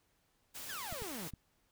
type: noise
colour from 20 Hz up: white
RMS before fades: -46 dBFS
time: 0.54-1.31 s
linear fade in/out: 20 ms
type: exponential sweep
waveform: sawtooth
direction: down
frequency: 1795 to 146.83 Hz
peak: -39 dBFS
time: 0.69-1.28 s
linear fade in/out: 5 ms
type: clicks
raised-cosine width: 5 ms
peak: -33 dBFS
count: 3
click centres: 0.926 / 1.021 / 1.337 s
effects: pink hiss -75 dBFS RMS until 1.71 s